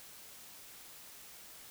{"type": "silence", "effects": ["white hiss -53 dBFS RMS until 1.7 s"]}